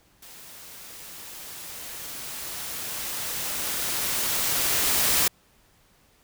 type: noise with level ramp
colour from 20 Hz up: white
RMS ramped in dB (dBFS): -46 to -21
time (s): 0.22-5.28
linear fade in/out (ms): 5
effects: pink hiss -61 dBFS RMS until 6.23 s